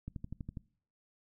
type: click train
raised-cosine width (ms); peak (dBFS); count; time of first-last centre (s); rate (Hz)
5; -28; 7; 0.08-0.572; 12.2
effects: noise-tail reverb RT60 0.5 s tail -22 dB re dry